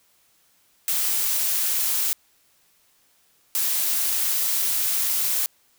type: noise bursts at uneven times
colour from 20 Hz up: blue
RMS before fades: -23 dBFS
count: 2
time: 0.88-2.13 / 3.55-5.46 s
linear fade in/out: 0 ms
effects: white hiss -62 dBFS RMS until 5.78 s